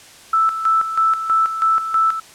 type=tone with tremolo; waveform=sine; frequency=1318.5 Hz; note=E6; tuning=in tune; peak=-12 dBFS; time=0.33-2.2 s; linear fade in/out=5 ms; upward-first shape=square; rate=3.1 Hz; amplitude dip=65%; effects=white hiss -43 dBFS RMS until 2.34 s + low-pass 9000 Hz 12 dB/octave